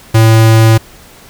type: tone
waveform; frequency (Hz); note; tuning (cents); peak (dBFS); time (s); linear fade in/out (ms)
square; 111.9; A2; +30; -4; 0.14-0.78; 10
effects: pink hiss -38 dBFS RMS until 1.29 s